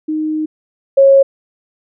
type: tone pair in turn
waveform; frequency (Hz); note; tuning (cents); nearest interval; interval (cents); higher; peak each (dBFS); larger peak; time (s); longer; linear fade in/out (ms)
sine; 309.9 / 546.6; D#4 / C#5; -7 / -24; minor seventh; 983; second; -15 / -4; second; 0.08-0.46 / 0.97-1.23; first; 10
effects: none